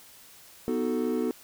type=chord; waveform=triangle; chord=B dominant seventh; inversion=none; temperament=equal; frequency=246.9 / 311.1 / 370 / 440 Hz; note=B3 / D#4 / F#4 / A4; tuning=0 / 0 / 0 / 0 cents; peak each=-27 / -31 / -30 / -29 dBFS; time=0.68-1.31 s; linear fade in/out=0 ms; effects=white hiss -52 dBFS RMS until 1.43 s